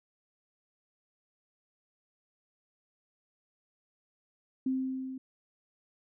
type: tone with level ramp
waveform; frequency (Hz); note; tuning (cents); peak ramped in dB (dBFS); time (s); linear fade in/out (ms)
sine; 261.6; C4; 0; -26 to -38; 4.66-5.18; 5
effects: none